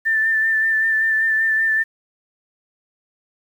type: tone with vibrato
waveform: sine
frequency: 1776 Hz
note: A6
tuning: 16 cents sharp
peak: -15 dBFS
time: 0.05-1.84 s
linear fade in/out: 20 ms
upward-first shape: sine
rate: 5.2 Hz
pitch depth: 23 cents each way
effects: 8-bit